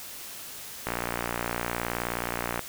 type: click train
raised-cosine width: 0.5 ms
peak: -13 dBFS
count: 103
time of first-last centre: 0.87-2.593 s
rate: 59.2 Hz
effects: white hiss -41 dBFS RMS until 2.68 s